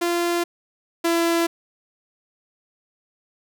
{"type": "tone pair in turn", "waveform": "sawtooth", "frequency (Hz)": [345, 336.5], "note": ["F4", "E4"], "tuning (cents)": [-21, 36], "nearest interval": "unison", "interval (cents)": 43, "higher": "first", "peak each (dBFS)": [-16, -14], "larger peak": "second", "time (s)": [[0.01, 0.44], [1.04, 1.47]], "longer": "neither", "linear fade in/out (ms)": 10, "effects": []}